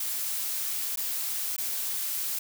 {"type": "noise with dropouts", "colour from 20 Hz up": "blue", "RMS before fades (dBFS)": -31, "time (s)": [0, 2.39], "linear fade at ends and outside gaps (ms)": 5, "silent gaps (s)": [[0.959, 0.972], [1.565, 1.58]], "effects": []}